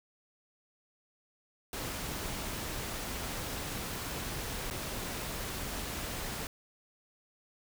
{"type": "noise with dropouts", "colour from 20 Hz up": "pink", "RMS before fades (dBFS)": -38, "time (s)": [1.73, 6.47], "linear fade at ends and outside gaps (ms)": 1, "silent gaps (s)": [4.701, 4.709], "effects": []}